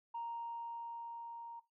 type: tone with level ramp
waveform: sine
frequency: 932.3 Hz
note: A#5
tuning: in tune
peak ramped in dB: -38 to -46 dBFS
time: 0.14-1.6 s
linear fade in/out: 10 ms
effects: noise-tail reverb RT60 0.2 s tail -17 dB re dry + tanh soft clip ceiling -35 dBFS